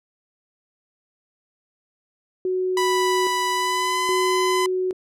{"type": "tone with tremolo", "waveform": "sine", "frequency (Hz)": 370, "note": "F#4", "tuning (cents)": 0, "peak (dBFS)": -20, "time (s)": [2.45, 4.93], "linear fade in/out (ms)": 2, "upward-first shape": "square", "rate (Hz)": 0.61, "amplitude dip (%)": 65}
{"type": "tone with pitch glide", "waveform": "sawtooth", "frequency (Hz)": [987.8, 1012.6], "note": ["B5", "B5"], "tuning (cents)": [0, 43], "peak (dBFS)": -17, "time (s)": [2.77, 4.66], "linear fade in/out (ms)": 2, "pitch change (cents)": 43, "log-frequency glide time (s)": [3.51, 3.99]}
{"effects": ["low-pass 11000 Hz 12 dB/octave"]}